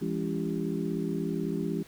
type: harmonic tone with a mistuned harmonic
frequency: 56.2 Hz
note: A1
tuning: 37 cents sharp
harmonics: 3 / 4 / 5 / 6 / 7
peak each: -33 / -34 / -35 / -36 / -36 dBFS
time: 0.01-1.83 s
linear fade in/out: 10 ms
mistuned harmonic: 4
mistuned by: -150 cents
effects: pink hiss -54 dBFS RMS until 1.87 s